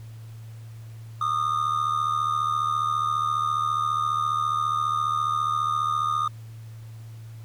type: tone with amplitude modulation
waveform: triangle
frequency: 1222 Hz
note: D#6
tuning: 32 cents flat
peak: -17 dBFS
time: 1.21-6.28 s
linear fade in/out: 5 ms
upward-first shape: sine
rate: 74.7 Hz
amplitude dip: 75%
effects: added 112 Hz sine -38 dBFS peak until 7.44 s + pink hiss -56 dBFS RMS until 7.44 s